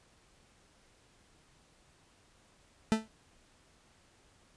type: tone with exponential decay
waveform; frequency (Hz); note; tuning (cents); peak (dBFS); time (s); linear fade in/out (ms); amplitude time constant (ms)
40% pulse; 220; A3; 0; -20; 2.92-3.08; 0; 34
effects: pink hiss -65 dBFS RMS until 4.56 s + resampled to 22050 Hz